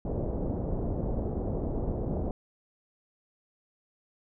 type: low-pass noise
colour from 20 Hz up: pink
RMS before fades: -31 dBFS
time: 0.05-2.31 s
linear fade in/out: 2 ms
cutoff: 630 Hz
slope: 24 dB/octave
effects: none